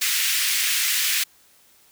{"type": "high-pass noise", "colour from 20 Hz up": "pink", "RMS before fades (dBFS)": -22, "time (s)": [0.01, 1.24], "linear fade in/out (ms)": 10, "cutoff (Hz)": 1900, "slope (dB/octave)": 24, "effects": ["white hiss -56 dBFS RMS until 1.91 s"]}